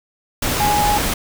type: tone in noise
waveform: sine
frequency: 830.6 Hz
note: G#5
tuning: in tune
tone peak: -15 dBFS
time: 0.6-0.98 s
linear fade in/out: 5 ms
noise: pink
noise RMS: -20 dBFS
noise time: 0.42-1.14 s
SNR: +2 dB
effects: none